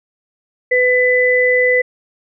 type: tone pair together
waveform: sine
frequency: 500 / 2000 Hz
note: B4 / B6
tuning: +21 / +21 cents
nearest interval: 2 octaves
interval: 2400 cents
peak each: -13 dBFS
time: 0.71-1.82 s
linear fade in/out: 10 ms
effects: none